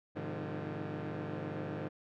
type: chord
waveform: 15% pulse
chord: F minor seventh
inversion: first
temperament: equal with one note detuned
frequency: 103.83 / 130.81 / 151.92 / 174.61 Hz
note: Ab2 / C3 / Eb3 / F3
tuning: 0 / 0 / -41 / 0 cents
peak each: -37 / -40 / -34 / -38 dBFS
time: 0.15-1.89 s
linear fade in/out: 20 ms
effects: low-pass 2000 Hz 12 dB/octave